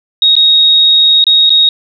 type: tone with dropouts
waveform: sine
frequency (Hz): 3759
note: A#7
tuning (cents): +14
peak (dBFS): -4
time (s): 0.22-1.69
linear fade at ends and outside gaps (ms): 2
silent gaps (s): 0.354-0.365 / 1.241-1.267 / 1.495-1.503
effects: none